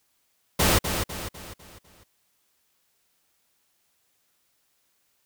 pink noise with echo, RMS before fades -20 dBFS, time 0.59-0.79 s, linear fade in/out 10 ms, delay 250 ms, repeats 5, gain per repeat -7 dB, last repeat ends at 2.04 s, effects white hiss -70 dBFS RMS until 5.25 s

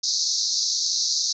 white band-pass noise, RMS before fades -24 dBFS, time 0.03-1.33 s, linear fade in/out 10 ms, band 4000 to 6400 Hz, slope 96 dB/octave, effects none

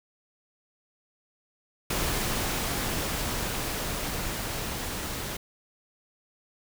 pink noise with level ramp, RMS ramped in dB -28 to -34 dBFS, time 1.9-5.37 s, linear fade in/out 5 ms, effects none

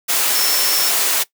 sine tone in noise, 5400 Hz, E8, 41 cents sharp, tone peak -21 dBFS, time 0.34-0.91 s, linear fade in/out 20 ms, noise white, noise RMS -17 dBFS, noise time 0.08-1.24 s, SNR -7 dB, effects noise-tail reverb RT60 0.1 s tail -19 dB re dry + high-pass 400 Hz 12 dB/octave

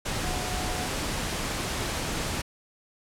sine tone in noise, 729 Hz, F#5, 26 cents flat, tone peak -36 dBFS, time 0.23-0.87 s, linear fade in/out 10 ms, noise pink, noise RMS -30 dBFS, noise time 0.05-2.42 s, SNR -9 dB, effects low-pass 10000 Hz 12 dB/octave

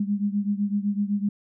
sine beating tone pair, 201.4 / 209.3 Hz, G3 / G#3, +47 / +14 cents, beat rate 7.9 Hz, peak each -24 / -27 dBFS, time 0-1.29 s, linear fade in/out 5 ms, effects none

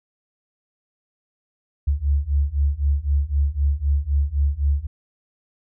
sine beating tone pair, 69.3 / 73.2 Hz, C#2 / D2, 0 / -5 cents, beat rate 3.9 Hz, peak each -21 / -20 dBFS, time 1.87-4.87 s, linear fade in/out 10 ms, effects none

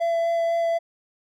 triangle tone with vibrato, 672 Hz, E5, 33 cents sharp, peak -18 dBFS, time 0-0.79 s, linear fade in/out 20 ms, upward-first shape sine, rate 4 Hz, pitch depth 9 cents each way, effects none

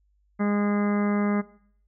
harmonic tone, 205.3 Hz, G#3, 20 cents flat, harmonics 1 / 2 / 3 / 4 / 5 / 6 / 7 / 8 / 9 / 10, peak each -22 / -32 / -34 / -38 / -40 / -36 / -44 / -41 / -48 / -39 dBFS, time 0.39-1.42 s, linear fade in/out 20 ms, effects noise-tail reverb RT60 0.6 s tail -19 dB re dry + added 50 Hz sine -63 dBFS peak until 1.87 s

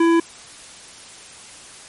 sine tone with hard clipping, 333.7 Hz, E4, 21 cents sharp, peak -14 dBFS, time 0-0.2 s, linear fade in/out 5 ms, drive 13 dB, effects white hiss -41 dBFS RMS until 1.88 s + MP3 48 kbps

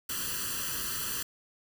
white noise with comb filter, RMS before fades -34 dBFS, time 0.09-1.23 s, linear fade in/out 5 ms, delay 0.67 ms, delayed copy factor +0.95, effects none

